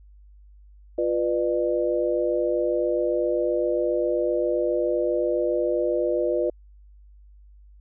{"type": "chord", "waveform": "sine", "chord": "B diminished", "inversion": "second", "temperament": "equal with one note detuned", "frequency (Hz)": [349.2, 493.9, 601.4], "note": ["F4", "B4", "D5"], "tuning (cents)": [0, 0, 41], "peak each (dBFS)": -25, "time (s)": [0.98, 6.5], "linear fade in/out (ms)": 5, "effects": ["added 50 Hz sine -47 dBFS peak until 7.8 s"]}